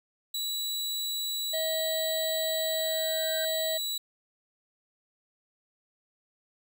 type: tone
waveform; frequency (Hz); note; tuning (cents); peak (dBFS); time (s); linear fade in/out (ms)
sawtooth; 3927; B7; -11; -27; 0.34-3.98; 5
type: harmonic tone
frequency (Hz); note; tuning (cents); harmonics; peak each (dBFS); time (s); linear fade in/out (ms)
640; D#5; +49; 1 / 3 / 5 / 7; -30 / -40 / -44 / -47; 1.53-3.78; 10
type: tone with exponential growth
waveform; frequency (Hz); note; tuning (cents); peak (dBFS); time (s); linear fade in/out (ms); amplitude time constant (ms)
triangle; 1568; G6; 0; -34; 2.43-3.45; 2; 220
effects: none